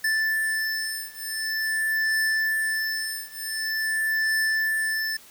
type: beating tone pair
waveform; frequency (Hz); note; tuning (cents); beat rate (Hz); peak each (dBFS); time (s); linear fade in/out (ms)
square; 1760 / 1760.46; A6 / A6; 0 / 0; 0.46; -27 / -28; 0.04-5.17; 5
effects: white hiss -50 dBFS RMS until 5.3 s